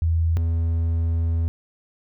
sine / triangle tone pair in turn, 82.41 / 82.76 Hz, E2 / E2, 0 / +7 cents, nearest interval unison, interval 7 cents, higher second, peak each -17 dBFS, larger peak neither, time 0.02-0.37 / 0.37-1.48 s, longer second, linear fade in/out 0 ms, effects none

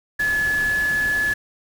sine tone in noise, 1711 Hz, A6, 49 cents flat, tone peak -18 dBFS, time 0.19-1.34 s, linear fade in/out 10 ms, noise pink, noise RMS -33 dBFS, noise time 0.19-1.34 s, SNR +12 dB, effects none

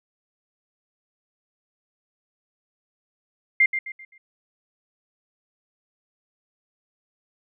sine tone with echo, 2101 Hz, C7, 7 cents sharp, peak -13 dBFS, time 3.6-3.66 s, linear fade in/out 5 ms, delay 130 ms, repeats 4, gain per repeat -9 dB, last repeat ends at 4.18 s, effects none

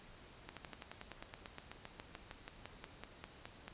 slowing click train, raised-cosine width 0.3 ms, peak -30 dBFS, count 24, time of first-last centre 0.49-3.68 s, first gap 77 ms, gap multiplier 1.05, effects pink hiss -58 dBFS RMS until 3.73 s + resampled to 8000 Hz

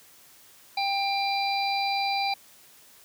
harmonic tone with a mistuned harmonic, 793 Hz, G5, 20 cents sharp, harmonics 1 / 3 / 5 / 6, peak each -26 / -31 / -33 / -34 dBFS, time 0.77-2.34 s, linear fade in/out 5 ms, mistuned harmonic 5, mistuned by +17 cents, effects white hiss -54 dBFS RMS until 3.04 s + high-pass 60 Hz 12 dB/octave

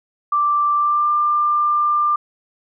sine tone with pitch glide, 1175 to 1192.1 Hz, D6 to D6, +1 to +26 cents, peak -14 dBFS, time 0.32-2.16 s, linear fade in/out 5 ms, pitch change +25 cents, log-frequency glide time 0.76-1.1 s, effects none

